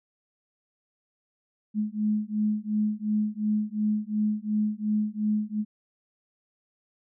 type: beating tone pair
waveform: sine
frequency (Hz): 210.8 / 213.6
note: G#3 / G#3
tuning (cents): +26 / +49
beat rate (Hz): 2.8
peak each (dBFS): -27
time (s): 1.74-5.65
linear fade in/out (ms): 50
effects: none